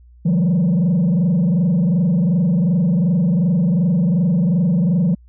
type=tone with frequency modulation; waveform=sine; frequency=174.7 Hz; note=F3; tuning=1 cent sharp; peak=-10 dBFS; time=0.25-5.15 s; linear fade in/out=10 ms; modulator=22.7 Hz; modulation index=1; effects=tanh soft clip ceiling -12 dBFS + added 60 Hz sine -43 dBFS peak until 5.28 s